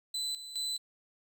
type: tone with tremolo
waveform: 35% pulse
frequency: 4013 Hz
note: B7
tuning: 27 cents sharp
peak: -31 dBFS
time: 0.14-0.78 s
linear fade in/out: 5 ms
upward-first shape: square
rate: 2.4 Hz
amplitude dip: 70%
effects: none